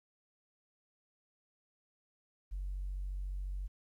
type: tone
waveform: sine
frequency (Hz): 47.11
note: F#1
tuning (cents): +32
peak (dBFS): -35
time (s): 2.51-3.68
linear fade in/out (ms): 20
effects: tanh soft clip ceiling -32 dBFS + 12-bit